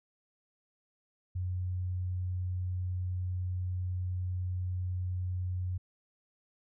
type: tone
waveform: sine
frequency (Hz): 91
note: F#2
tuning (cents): -28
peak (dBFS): -31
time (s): 1.35-5.78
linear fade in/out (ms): 10
effects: none

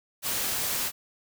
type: noise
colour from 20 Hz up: white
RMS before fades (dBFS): -29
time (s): 0.22-0.92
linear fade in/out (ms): 50
effects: none

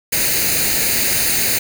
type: noise with comb filter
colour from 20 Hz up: white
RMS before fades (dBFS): -17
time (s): 0.12-1.59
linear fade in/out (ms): 10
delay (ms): 0.45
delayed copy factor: +0.65
effects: none

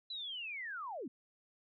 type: linear sweep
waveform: sine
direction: down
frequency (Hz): 4021 to 207.7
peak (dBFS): -40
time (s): 0.1-1.08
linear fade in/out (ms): 5
effects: none

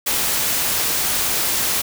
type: noise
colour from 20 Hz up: white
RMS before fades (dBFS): -20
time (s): 0.06-1.82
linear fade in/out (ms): 10
effects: none

